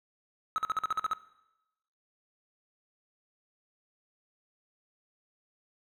triangle tone bursts, 1285 Hz, E6, 45 cents flat, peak -24 dBFS, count 9, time 0.56-1.133 s, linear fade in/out 0 ms, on 21 ms, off 48 ms, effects noise-tail reverb RT60 0.9 s tail -17 dB re dry

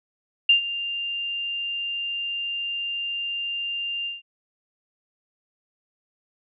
sine tone with ADSR envelope, 2794 Hz, F7, in tune, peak -11 dBFS, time 0.49-4.22 s, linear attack 5 ms, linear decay 110 ms, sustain -15 dB, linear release 160 ms, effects none

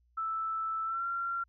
sine tone with pitch glide, 1318.5 to 1373.7 Hz, E6 to F6, 0 to -29 cents, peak -31 dBFS, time 0.17-1.44 s, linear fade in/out 10 ms, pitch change +71 cents, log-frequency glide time 0.84-1.05 s, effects added 60 Hz sine -66 dBFS peak until 1.48 s

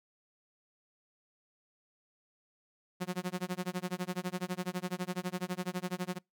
sawtooth tone with tremolo, 181.3 Hz, F#3, 35 cents flat, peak -27 dBFS, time 3-6.19 s, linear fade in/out 20 ms, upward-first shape sine, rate 12 Hz, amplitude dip 100%, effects noise-tail reverb RT60 0.2 s tail -26 dB re dry

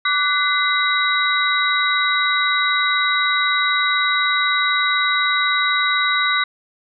sine tone cluster, 1161 / 1485 / 2033 / 3842 Hz, D6 / F#6 / B6 / B7, -20 / +6 / +50 / -48 cents, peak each -21 dBFS, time 0.05-6.44 s, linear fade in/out 5 ms, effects none

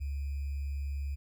sine tone with sample-and-hold, 70 Hz, C#2, 18 cents sharp, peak -32 dBFS, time 0-1.16 s, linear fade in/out 20 ms, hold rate 2450 Hz, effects none

